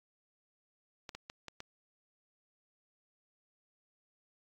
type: clicks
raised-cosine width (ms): 0.2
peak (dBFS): -26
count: 5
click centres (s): 1.092 / 1.15 / 1.299 / 1.483 / 1.604
effects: AAC 64 kbps